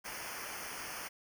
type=noise with comb filter; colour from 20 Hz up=pink; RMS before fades=-43 dBFS; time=0.04-1.09 s; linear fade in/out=20 ms; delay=0.26 ms; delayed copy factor=-0.9; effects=none